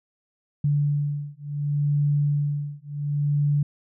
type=beating tone pair; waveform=sine; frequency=145 / 145.69 Hz; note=D3 / D3; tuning=-22 / -14 cents; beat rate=0.69 Hz; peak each=-24 dBFS; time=0.64-3.63 s; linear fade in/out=5 ms; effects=none